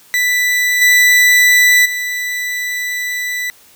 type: tone with level steps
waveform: 40% pulse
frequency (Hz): 1979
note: B6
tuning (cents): +3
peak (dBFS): -11 / -6 / -17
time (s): 0.14-3.5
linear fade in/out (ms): 0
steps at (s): 0.81 / 1.85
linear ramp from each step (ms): 10
effects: white hiss -46 dBFS RMS until 3.75 s